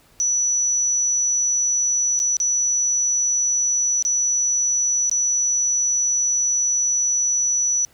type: tone with dropouts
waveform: sine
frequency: 5920 Hz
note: F#8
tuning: in tune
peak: -17 dBFS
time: 0.2-7.85 s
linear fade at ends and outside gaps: 0 ms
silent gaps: 2.192-2.2 / 2.368-2.401 / 4.025-4.05 / 5.096-5.114 s
effects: pink hiss -55 dBFS RMS until 7.93 s